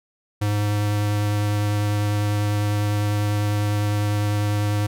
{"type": "tone with vibrato", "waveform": "square", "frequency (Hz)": 103.83, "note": "G#2", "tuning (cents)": 0, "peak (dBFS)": -20, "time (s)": [0.41, 4.87], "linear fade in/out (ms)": 10, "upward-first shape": "sine", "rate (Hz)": 10, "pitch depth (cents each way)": 9, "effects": []}